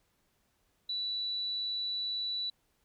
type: tone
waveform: sine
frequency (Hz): 3951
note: B7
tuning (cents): 0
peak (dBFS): -32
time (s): 0.89-2.5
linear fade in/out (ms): 5
effects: pink hiss -74 dBFS RMS until 2.84 s